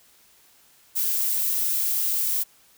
violet noise, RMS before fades -24 dBFS, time 0.95-2.44 s, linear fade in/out 20 ms, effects white hiss -57 dBFS RMS until 2.77 s

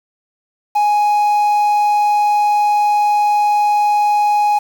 triangle tone with quantisation, 832 Hz, G#5, 3 cents sharp, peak -9 dBFS, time 0.75-4.59 s, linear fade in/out 10 ms, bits 6, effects none

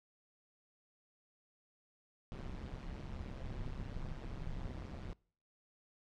brown noise with amplitude modulation, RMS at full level -40 dBFS, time 2.32-5.13 s, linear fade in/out 0 ms, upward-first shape sine, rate 132 Hz, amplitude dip 80%, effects noise-tail reverb RT60 0.5 s tail -25 dB re dry + low-pass 5000 Hz 12 dB/octave

